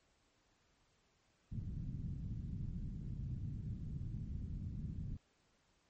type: low-pass noise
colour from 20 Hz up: white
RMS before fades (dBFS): -43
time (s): 1.51-5.17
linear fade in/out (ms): 10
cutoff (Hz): 170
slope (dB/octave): 24
effects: pink hiss -75 dBFS RMS until 5.89 s + MP3 32 kbps